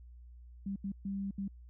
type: tone bursts at uneven times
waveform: sine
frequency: 196.9 Hz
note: G3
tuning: 8 cents sharp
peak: -34 dBFS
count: 4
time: 0.66-0.76 / 0.84-0.92 / 1.05-1.31 / 1.38-1.48 s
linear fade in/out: 5 ms
effects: added 60 Hz sine -50 dBFS peak until 1.69 s